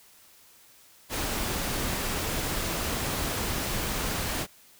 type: noise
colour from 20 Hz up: pink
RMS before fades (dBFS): -30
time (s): 1.09-4.47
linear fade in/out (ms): 50
effects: white hiss -56 dBFS RMS until 4.79 s